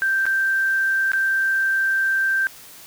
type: tone with dropouts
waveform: sine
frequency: 1568 Hz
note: G6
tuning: in tune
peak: -17 dBFS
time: 0.02-2.47 s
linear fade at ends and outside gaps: 0 ms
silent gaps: 0.255-0.265 / 1.118-1.134 s
effects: white hiss -43 dBFS RMS until 2.86 s